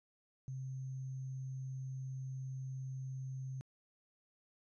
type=tone with sample-and-hold; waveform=sine; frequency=131.4 Hz; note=C3; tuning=8 cents sharp; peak=-40 dBFS; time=0.48-3.61 s; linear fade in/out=0 ms; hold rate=6300 Hz; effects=resampled to 24000 Hz